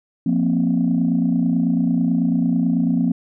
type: chord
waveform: sine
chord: F suspended fourth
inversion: none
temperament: just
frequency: 174.61 / 232.8 / 261.9 Hz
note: F3 / Bb3 / C4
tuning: 0 / -2 / +2 cents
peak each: -19 dBFS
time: 0.26-3.12 s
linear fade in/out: 5 ms
effects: tanh soft clip ceiling -9 dBFS